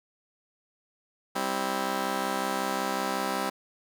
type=chord; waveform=10% pulse; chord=C major; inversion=second; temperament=just; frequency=196.22 / 261.6 / 327 Hz; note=G3 / C4 / E4; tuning=+2 / 0 / -14 cents; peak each=-24 / -24 / -27 dBFS; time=1.35-3.5 s; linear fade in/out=10 ms; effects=none